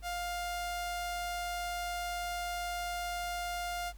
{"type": "tone", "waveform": "sawtooth", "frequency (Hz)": 703, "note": "F5", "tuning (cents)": 11, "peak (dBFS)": -31, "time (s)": [0.02, 3.93], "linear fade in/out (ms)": 50, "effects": ["added 50 Hz sine -46 dBFS peak until 3.97 s", "pink hiss -63 dBFS RMS until 3.97 s"]}